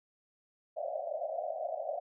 pink band-pass noise, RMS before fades -37 dBFS, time 0.76-2 s, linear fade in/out 10 ms, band 560 to 720 Hz, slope 96 dB/octave, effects none

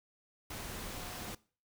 sine tone in noise, 721 Hz, F#5, 45 cents flat, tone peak -53 dBFS, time 0.95-1.32 s, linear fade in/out 5 ms, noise pink, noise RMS -43 dBFS, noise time 0.5-1.35 s, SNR -13 dB, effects noise-tail reverb RT60 0.4 s tail -21 dB re dry

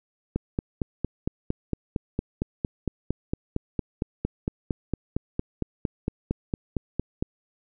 click train, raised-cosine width 3 ms, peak -12 dBFS, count 31, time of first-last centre 0.36-7.225 s, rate 4.37 Hz, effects none

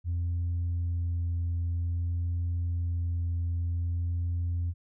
sine tone with vibrato, 86 Hz, F2, 26 cents flat, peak -25 dBFS, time 0.04-4.74 s, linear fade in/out 50 ms, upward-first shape sine, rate 0.52 Hz, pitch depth 9 cents each way, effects tanh soft clip ceiling -25 dBFS

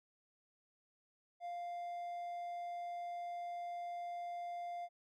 triangle tone, 698.5 Hz, F5, in tune, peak -39 dBFS, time 1.4-4.89 s, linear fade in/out 50 ms, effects none

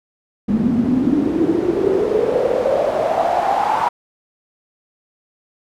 pink noise with band-pass filter sweep, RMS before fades -17 dBFS, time 0.48-3.89 s, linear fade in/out 10 ms, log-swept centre 210 to 930 Hz, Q 7.8, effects none

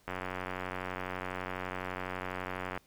click train, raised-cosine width 0.5 ms, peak -21 dBFS, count 249, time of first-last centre 0.08-2.776 s, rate 92 Hz, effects pink hiss -66 dBFS RMS until 2.86 s

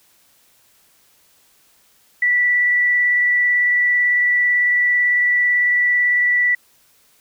sine tone with vibrato, 1961 Hz, B6, 13 cents flat, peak -13 dBFS, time 2.22-6.55 s, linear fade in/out 5 ms, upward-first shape triangle, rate 18 Hz, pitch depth 8 cents each way, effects white hiss -56 dBFS RMS until 7.2 s

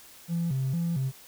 triangle tone with vibrato, 150 Hz, D3, 37 cents sharp, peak -22 dBFS, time 0.28-1.12 s, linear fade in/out 50 ms, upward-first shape square, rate 2.2 Hz, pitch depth 210 cents each way, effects tanh soft clip ceiling -22 dBFS + white hiss -51 dBFS RMS until 1.27 s

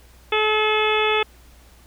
harmonic tone, 430 Hz, A4, 40 cents flat, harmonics 1 / 2 / 3 / 4 / 5 / 6 / 7 / 8, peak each -21 / -25 / -25 / -31 / -27 / -24 / -33 / -27 dBFS, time 0.32-1.23 s, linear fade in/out 5 ms, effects added 60 Hz sine -48 dBFS peak until 1.86 s + pink hiss -53 dBFS RMS until 1.86 s

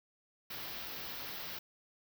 white band-stop noise, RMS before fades -43 dBFS, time 0.5-1.59 s, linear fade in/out 5 ms, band 5400 to 14000 Hz, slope 48 dB/octave, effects none

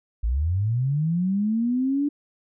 sine linear sweep, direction up, 51.2 to 293.7 Hz, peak -20 dBFS, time 0.23-2.09 s, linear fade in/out 10 ms, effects none

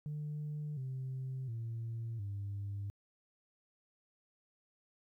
sine tone with pitch steps, 149.6 / 130.99 / 114.69 / 100.42 Hz, D3 / C3 / A#2 / G2, +32 / +2 / -28 / +42 cents, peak -36 dBFS, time 0.06-2.9 s, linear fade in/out 0 ms, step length 710 ms, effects tanh soft clip ceiling -35 dBFS + 13-bit

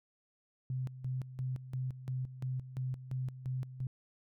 sine tone with tremolo, 128.9 Hz, C3, 26 cents flat, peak -33 dBFS, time 0.7-3.87 s, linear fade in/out 2 ms, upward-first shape square, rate 2.9 Hz, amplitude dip 75%, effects none

